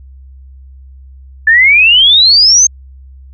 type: exponential sweep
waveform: sine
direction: up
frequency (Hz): 1736 to 6450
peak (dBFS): -3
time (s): 1.47-2.67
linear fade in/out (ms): 5
effects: added 66 Hz sine -32 dBFS peak until 3.33 s